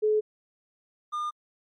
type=tone pair in turn; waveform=sine / triangle; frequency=427.8 / 1210 Hz; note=A4 / D#6; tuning=-49 / -49 cents; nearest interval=octave + tritone; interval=1800 cents; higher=second; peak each=-20 / -26 dBFS; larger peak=first; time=0.02-0.21 / 1.12-1.31 s; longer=neither; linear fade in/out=20 ms; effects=MP3 48 kbps